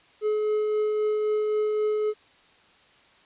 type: tone with tremolo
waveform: triangle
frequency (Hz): 425.8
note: G#4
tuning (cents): +43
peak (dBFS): -19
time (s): 0.21-2.14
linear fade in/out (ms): 50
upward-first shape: triangle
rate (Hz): 3.8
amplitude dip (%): 25
effects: white hiss -57 dBFS RMS until 3.25 s + resampled to 8000 Hz